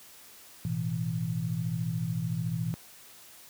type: chord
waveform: sine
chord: A suspended second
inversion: none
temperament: just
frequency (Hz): 110 / 123.75 / 165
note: A2 / B2 / E3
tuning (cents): 0 / +4 / +2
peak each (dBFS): -35 / -33 / -31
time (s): 0.65-2.74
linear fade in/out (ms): 0
effects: white hiss -52 dBFS RMS until 3.49 s + high-pass 60 Hz 12 dB/octave